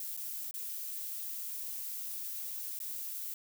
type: noise with dropouts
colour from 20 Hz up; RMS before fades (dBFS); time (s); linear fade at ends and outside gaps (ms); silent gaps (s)
violet; -40; 0-3.34; 2; 0.167-0.174 / 0.511-0.54 / 2.79-2.801
effects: none